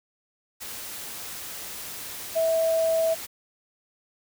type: tone in noise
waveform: sine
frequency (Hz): 652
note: E5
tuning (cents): -19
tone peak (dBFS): -20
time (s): 2.35-3.15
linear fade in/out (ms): 20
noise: white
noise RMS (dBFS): -37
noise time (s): 0.6-3.27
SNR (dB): +14
effects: none